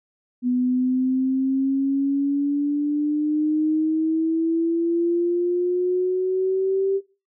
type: exponential sweep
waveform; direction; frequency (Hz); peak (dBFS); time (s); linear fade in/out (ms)
sine; up; 246.9 to 392; -18; 0.42-7.01; 50
effects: noise-tail reverb RT60 0.3 s tail -17 dB re dry